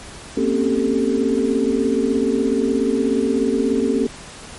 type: tone cluster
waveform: sine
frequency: 232.3 / 259.2 / 275.9 / 392.8 / 443.5 Hz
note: A#3 / C4 / C#4 / G4 / A4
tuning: -6 / -16 / -8 / +4 / +14 cents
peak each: -22 dBFS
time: 0.37-4.07 s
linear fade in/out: 5 ms
effects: pink hiss -37 dBFS RMS until 4.58 s + MP3 48 kbps